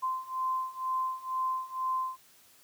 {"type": "beating tone pair", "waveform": "sine", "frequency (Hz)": [1036, 1038.1], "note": ["C6", "C6"], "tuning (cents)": [-17, -14], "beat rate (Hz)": 2.1, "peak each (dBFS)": [-34, -32], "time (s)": [0.02, 2.17], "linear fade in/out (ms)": 20, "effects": ["white hiss -60 dBFS RMS until 2.63 s", "high-pass 60 Hz 12 dB/octave"]}